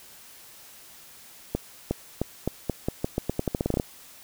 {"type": "accelerating click train", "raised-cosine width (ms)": 2, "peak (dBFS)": -11, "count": 18, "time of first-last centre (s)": [1.55, 3.799], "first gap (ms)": 360, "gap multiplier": 0.85, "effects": ["white hiss -49 dBFS RMS until 4.23 s"]}